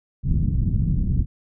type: low-pass noise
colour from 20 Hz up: pink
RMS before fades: -20 dBFS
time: 0.23-1.26 s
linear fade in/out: 50 ms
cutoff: 190 Hz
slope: 24 dB/octave
effects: none